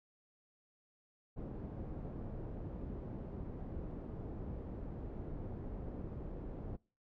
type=low-pass noise; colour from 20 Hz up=pink; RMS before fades=-44 dBFS; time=1.36-6.77 s; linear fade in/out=20 ms; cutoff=450 Hz; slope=12 dB/octave; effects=noise-tail reverb RT60 0.4 s tail -26 dB re dry